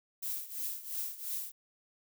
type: noise with tremolo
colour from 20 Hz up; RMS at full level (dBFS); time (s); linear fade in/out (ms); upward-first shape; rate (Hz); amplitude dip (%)
violet; -35; 0.22-1.52; 10; triangle; 2.9; 85
effects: none